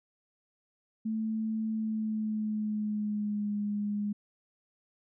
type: tone with pitch glide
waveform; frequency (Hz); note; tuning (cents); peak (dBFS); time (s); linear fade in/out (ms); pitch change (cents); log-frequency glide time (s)
sine; 220 to 206.5; A3 to G#3; 0 to -10; -29; 1.05-4.13; 10; -110; 1.71-3.54
effects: none